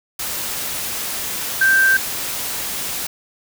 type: tone in noise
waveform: sine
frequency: 1568 Hz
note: G6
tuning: in tune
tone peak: -11 dBFS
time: 1.61-1.97 s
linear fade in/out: 5 ms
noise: white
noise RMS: -25 dBFS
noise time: 0.19-3.07 s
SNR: +11 dB
effects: none